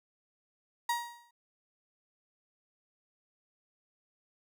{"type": "tone with exponential decay", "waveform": "35% pulse", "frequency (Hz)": 948, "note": "A#5", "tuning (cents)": 29, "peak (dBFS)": -25, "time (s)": [0.89, 1.31], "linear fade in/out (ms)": 5, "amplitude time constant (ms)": 91, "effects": []}